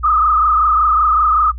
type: tone with frequency modulation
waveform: sine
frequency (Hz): 1244.5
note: D#6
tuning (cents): 0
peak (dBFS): -10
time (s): 0.03-1.52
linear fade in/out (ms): 20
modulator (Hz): 25.3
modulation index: 2.2
effects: noise-tail reverb RT60 0.1 s tail -21 dB re dry + added 60 Hz sine -25 dBFS peak until 1.58 s